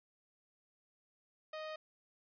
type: tone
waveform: sawtooth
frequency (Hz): 622.3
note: D#5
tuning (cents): 0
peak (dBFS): -38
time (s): 1.53-1.76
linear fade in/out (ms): 5
effects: resampled to 11025 Hz